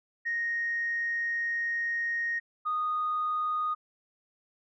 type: tone pair in turn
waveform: sine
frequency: 1864.7 / 1236.7 Hz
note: A#6 / D#6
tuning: 0 / -11 cents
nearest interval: perfect fifth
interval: 711 cents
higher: first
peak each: -27 / -26 dBFS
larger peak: second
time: 0.25-2.4 / 2.65-3.75 s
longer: first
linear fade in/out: 20 ms
effects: tanh soft clip ceiling -22 dBFS